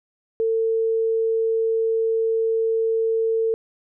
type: tone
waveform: sine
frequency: 450 Hz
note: A4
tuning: 39 cents sharp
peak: -18 dBFS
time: 0.4-3.54 s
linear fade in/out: 0 ms
effects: none